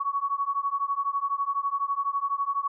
sine beating tone pair, 1113 / 1125 Hz, C#6 / C#6, +7 / +25 cents, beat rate 12 Hz, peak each -28 dBFS, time 0-2.68 s, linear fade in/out 10 ms, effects none

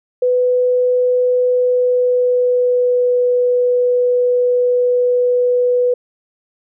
sine tone with pitch glide, 498.2 to 493.3 Hz, B4 to B4, +15 to -2 cents, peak -11 dBFS, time 0.22-5.94 s, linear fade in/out 5 ms, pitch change -17 cents, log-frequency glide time 1.46-3.2 s, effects none

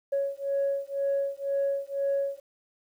sine beating tone pair, 554.4 / 556.4 Hz, C#5 / C#5, 0 / +6 cents, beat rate 2 Hz, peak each -28 dBFS, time 0.12-2.4 s, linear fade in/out 10 ms, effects tanh soft clip ceiling -20 dBFS + 10-bit

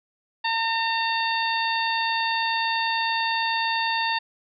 harmonic tone, 909 Hz, A#5, 44 cents flat, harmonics 1 / 2 / 3 / 4 / 5, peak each -25 / -28 / -30 / -31 / -32 dBFS, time 0.44-4.19 s, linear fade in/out 10 ms, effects none

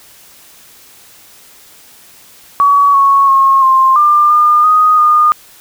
sine tone with pitch steps, 1132 / 1106 / 1083 / 1056 / 1195 / 1209 / 1245 / 1220 Hz, C#6 / C#6 / C#6 / C6 / D6 / D6 / D#6 / D#6, +36 / -4 / -41 / +16 / +30 / +50 / +1 / -34 cents, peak -5 dBFS, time 2.6-5.32 s, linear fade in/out 0 ms, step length 340 ms, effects white hiss -41 dBFS RMS until 5.6 s

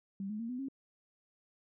sine tone with pitch steps, 196 / 212.5 / 230.4 / 249.8 / 270.9 Hz, G3 / G#3 / A#3 / B3 / C#4, 0 / +40 / -20 / +20 / -40 cents, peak -36 dBFS, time 0.2-0.685 s, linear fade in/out 2 ms, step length 97 ms, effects none

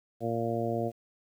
harmonic tone, 115.8 Hz, A#2, 11 cents flat, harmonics 1 / 2 / 3 / 4 / 5 / 6, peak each -35 / -35 / -35 / -35 / -35 / -35 dBFS, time 0.2-0.92 s, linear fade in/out 50 ms, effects 10-bit

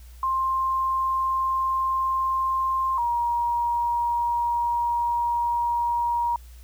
sine tone pair in turn, 1055 / 948.8 Hz, C6 / A#5, +14 / +30 cents, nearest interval major second, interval 184 cents, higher first, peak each -21 dBFS, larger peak neither, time 0.23-2.98 / 2.98-6.36 s, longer second, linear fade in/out 2 ms, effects added 60 Hz sine -42 dBFS peak until 6.63 s + white hiss -56 dBFS RMS until 6.63 s

